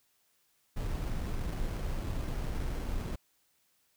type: noise with sample-and-hold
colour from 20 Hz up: brown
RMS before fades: -34 dBFS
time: 0.76-3.16 s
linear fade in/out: 10 ms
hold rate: 3675 Hz
effects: white hiss -72 dBFS RMS until 3.96 s